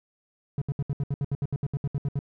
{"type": "tone bursts", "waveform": "triangle", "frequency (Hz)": 140.5, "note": "C#3", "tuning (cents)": 24, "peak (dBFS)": -22, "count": 16, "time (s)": [0.58, 2.191], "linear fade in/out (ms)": 2, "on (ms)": 36, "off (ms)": 69, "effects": []}